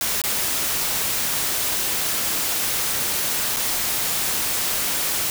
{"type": "noise with dropouts", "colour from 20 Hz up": "white", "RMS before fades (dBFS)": -23, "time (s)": [0.01, 5.3], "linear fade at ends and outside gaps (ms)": 1, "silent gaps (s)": [[0.217, 0.238], [3.563, 3.568]], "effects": []}